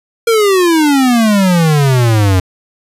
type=exponential sweep; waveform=square; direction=down; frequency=469.6 to 90.4 Hz; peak=-8 dBFS; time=0.27-2.4 s; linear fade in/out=5 ms; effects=resampled to 32000 Hz